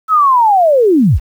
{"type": "linear sweep", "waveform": "sine", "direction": "down", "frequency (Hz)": [1318.5, 31.53], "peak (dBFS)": -6, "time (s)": [0.08, 1.2], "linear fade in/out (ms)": 50, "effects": ["7-bit"]}